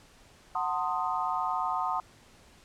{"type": "chord", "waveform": "sine", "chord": "F# diminished seventh", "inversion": "none", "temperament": "equal with one note detuned", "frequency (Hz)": [740, 898, 1046.5, 1244.5], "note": ["F#5", "A5", "C6", "Eb6"], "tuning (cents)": [0, 35, 0, 0], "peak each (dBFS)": -33, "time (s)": [0.55, 2], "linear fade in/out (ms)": 2, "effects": ["pink hiss -57 dBFS RMS until 2.64 s", "low-pass 9000 Hz 12 dB/octave"]}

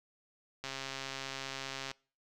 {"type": "click train", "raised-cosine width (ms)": 0.2, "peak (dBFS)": -22, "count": 173, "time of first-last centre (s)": [0.64, 1.914], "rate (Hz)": 135, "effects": ["noise-tail reverb RT60 0.4 s tail -25 dB re dry"]}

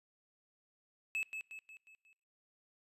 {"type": "tone with echo", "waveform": "triangle", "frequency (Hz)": 2600, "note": "E7", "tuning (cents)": -24, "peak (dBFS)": -32, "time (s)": [1.15, 1.23], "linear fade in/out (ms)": 0, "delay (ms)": 180, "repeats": 5, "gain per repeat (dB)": -6, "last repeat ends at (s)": 2.13, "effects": ["noise-tail reverb RT60 0.7 s tail -23 dB re dry", "resampled to 32000 Hz"]}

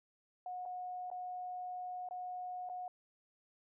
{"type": "tone with dropouts", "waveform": "sine", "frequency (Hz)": 727, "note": "F#5", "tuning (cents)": -31, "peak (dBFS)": -40, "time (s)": [0.46, 2.88], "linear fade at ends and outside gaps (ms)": 2, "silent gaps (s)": [[0.654, 0.659], [1.102, 1.114], [2.088, 2.109], [2.69, 2.697]], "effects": []}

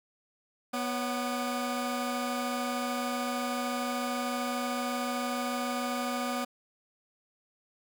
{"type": "tone cluster", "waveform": "40% pulse", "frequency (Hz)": [244.9, 557, 748, 1220], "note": ["B3", "C#5", "F#5", "D#6"], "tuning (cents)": [-14, 8, 19, -34], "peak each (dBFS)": [-33, -37, -36, -36], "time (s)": [0.73, 6.45], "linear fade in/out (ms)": 10, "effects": []}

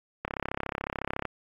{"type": "click train", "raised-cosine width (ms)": 0.5, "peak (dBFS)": -15, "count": 35, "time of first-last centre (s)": [0.25, 1.253], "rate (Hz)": 33.9, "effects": ["AAC 64 kbps"]}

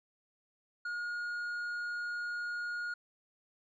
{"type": "tone with tanh clipping", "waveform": "sine", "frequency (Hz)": 1434, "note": "F6", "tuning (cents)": 45, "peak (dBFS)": -36, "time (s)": [0.85, 2.94], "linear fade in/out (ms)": 5, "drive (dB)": 5, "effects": []}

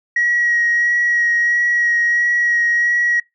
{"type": "tone with vibrato", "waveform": "sine", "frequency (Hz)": 1903, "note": "A#6", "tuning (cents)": 35, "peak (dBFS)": -12, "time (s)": [0.16, 3.2], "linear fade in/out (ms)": 5, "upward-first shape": "sine", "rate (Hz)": 1.5, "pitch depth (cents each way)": 14, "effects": ["noise-tail reverb RT60 0.2 s tail -25 dB re dry", "tanh soft clip ceiling -9 dBFS"]}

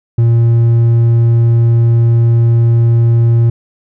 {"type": "tone with hard clipping", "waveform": "sine", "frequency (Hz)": 116.54, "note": "A#2", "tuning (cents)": 0, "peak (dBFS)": -7, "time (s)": [0.18, 3.5], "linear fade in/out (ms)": 5, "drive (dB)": 3, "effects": []}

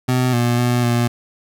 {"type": "tone with pitch steps", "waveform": "25% pulse", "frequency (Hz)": [126.6, 120.2, 122.1, 119.6], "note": ["B2", "B2", "B2", "A#2"], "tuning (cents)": [43, -46, -19, 45], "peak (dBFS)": -11, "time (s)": [0.08, 1.08], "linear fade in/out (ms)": 10, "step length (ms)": 250, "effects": []}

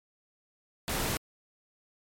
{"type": "noise", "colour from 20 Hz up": "pink", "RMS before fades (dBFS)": -31, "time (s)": [0.88, 1.17], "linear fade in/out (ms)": 0, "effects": ["MP3 64 kbps"]}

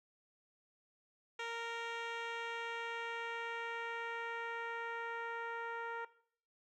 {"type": "tone with low-pass filter sweep", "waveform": "10% pulse", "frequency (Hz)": 463.7, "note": "A#4", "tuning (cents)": -9, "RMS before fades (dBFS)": -42, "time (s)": [1.39, 6.05], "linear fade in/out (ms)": 5, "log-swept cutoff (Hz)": [4100, 1500], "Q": 1.2, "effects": ["noise-tail reverb RT60 0.6 s tail -18 dB re dry"]}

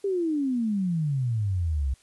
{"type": "exponential sweep", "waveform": "sine", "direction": "down", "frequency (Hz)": [406.2, 63.5], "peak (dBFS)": -23, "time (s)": [0.04, 1.94], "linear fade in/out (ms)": 5, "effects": ["white hiss -60 dBFS RMS until 2.02 s", "resampled to 24000 Hz"]}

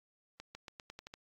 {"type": "accelerating click train", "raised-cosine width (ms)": 0.2, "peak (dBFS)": -29, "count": 8, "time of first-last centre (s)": [0.4, 1.139], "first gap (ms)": 150, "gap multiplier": 0.88, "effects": ["AAC 48 kbps"]}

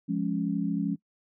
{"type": "chord", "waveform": "sine", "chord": "Db major", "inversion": "first", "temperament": "equal", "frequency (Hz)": [174.61, 207.7, 277.2], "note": ["F3", "Ab3", "Db4"], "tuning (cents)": [0, 0, 0], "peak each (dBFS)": -30, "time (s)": [0.08, 0.96], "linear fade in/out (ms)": 20, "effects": ["noise-tail reverb RT60 0.1 s tail -21 dB re dry"]}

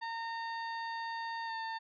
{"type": "tone with pitch glide", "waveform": "30% pulse", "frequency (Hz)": [916, 900.8], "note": ["A#5", "A5"], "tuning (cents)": [-31, 40], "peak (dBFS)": -34, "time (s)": [0.01, 1.79], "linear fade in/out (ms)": 20, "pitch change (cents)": -29, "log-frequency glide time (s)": [1.46, 1.52], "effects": ["resampled to 11025 Hz"]}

